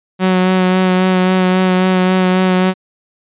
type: tone with vibrato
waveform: sawtooth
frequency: 185 Hz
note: F#3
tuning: in tune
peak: -6 dBFS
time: 0.19-2.74 s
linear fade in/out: 50 ms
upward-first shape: sine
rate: 3.7 Hz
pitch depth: 17 cents each way
effects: resampled to 8000 Hz